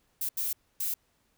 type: noise bursts at uneven times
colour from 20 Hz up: violet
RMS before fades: -31 dBFS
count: 3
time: 0.21-0.29 / 0.37-0.53 / 0.8-0.94 s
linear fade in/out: 5 ms
effects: pink hiss -71 dBFS RMS until 1.37 s